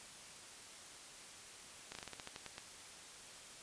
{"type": "slowing click train", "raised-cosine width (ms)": 0.2, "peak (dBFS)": -28, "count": 11, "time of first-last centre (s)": [1.92, 2.581], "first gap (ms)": 31, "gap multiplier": 1.16, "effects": ["white hiss -54 dBFS RMS until 3.62 s", "resampled to 22050 Hz"]}